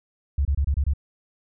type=tone bursts; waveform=sine; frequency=70.1 Hz; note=C#2; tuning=20 cents sharp; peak=-18 dBFS; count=6; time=0.38-0.936 s; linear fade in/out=5 ms; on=71 ms; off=26 ms; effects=none